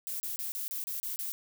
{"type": "noise bursts", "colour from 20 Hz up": "violet", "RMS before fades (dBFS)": -36, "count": 8, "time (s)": [0.07, 1.32], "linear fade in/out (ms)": 0, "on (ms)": 130, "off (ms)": 30, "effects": []}